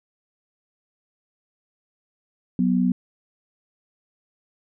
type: tone pair together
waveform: sine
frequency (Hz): 184.97 / 246.9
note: F#3 / B3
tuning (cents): 0 / 0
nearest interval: perfect fourth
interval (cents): 500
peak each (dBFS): -20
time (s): 2.59-2.92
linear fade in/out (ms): 2
effects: none